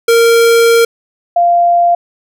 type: tone pair in turn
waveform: square / sine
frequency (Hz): 463.2 / 694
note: A#4 / F5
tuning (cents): -11 / -11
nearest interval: perfect fifth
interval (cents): 700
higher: second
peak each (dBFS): -6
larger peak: neither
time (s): 0.08-0.85 / 1.36-1.95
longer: first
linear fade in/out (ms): 5
effects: none